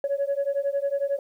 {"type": "beating tone pair", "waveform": "sine", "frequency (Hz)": [554.4, 565.4], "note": ["C#5", "C#5"], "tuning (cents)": [0, 34], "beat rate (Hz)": 11, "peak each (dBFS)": -25, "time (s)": [0.04, 1.19], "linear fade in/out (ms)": 2, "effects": ["tanh soft clip ceiling -18 dBFS", "10-bit"]}